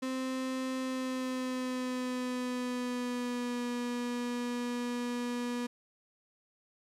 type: tone with pitch glide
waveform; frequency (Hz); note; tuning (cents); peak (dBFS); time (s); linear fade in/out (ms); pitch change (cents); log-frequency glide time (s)
35% pulse; 260.1 to 242.7; C4 to B3; -10 to -30; -31; 0.02-5.67; 10; -120; 0.79-3.65
effects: low-pass 10000 Hz 12 dB/octave + 12-bit